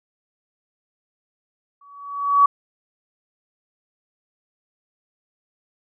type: tone with exponential growth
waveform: sine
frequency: 1134 Hz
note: C#6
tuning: 39 cents sharp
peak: -8 dBFS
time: 1.81-2.46 s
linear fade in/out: 5 ms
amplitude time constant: 140 ms
effects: none